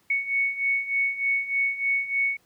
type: beating tone pair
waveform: sine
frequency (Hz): 2217 / 2220.3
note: C#7 / C#7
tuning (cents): 0 / +2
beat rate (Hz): 3.3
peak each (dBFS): -28 / -24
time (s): 0.1-2.37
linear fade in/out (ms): 5
effects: pink hiss -64 dBFS RMS until 2.45 s + high-pass 80 Hz 12 dB/octave